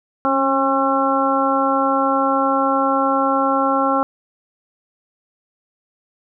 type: harmonic tone with a mistuned harmonic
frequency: 270 Hz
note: C#4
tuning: 45 cents flat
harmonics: 1 / 2 / 3 / 4 / 5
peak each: -21 / -21 / -21 / -21 / -21 dBFS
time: 0.25-4.03 s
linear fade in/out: 0 ms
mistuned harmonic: 1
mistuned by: +21 cents
effects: none